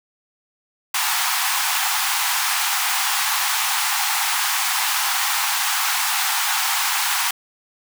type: high-pass noise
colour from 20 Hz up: pink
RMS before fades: -21 dBFS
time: 0.94-7.31 s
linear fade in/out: 5 ms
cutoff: 760 Hz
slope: 96 dB/octave
effects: none